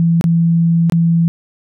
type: tone with dropouts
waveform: sine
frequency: 167.3 Hz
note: E3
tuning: 26 cents sharp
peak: -9 dBFS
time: 0-1.28 s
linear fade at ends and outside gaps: 0 ms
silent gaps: 0.211-0.241 / 0.898-0.922 s
effects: none